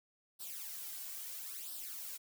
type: noise with flanger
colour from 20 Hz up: blue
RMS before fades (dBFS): -45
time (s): 0.39-2.18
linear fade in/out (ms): 20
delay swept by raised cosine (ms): 0.22 to 2.72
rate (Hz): 0.75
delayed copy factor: +0.7
effects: none